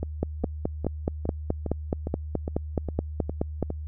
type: two click trains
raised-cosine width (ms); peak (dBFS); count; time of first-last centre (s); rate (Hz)
2; -11 / -17; 17 / 10; 0.23-3.627 / 0.03-3.703; 4.71 / 2.45
effects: added 76 Hz sine -32 dBFS peak until 3.87 s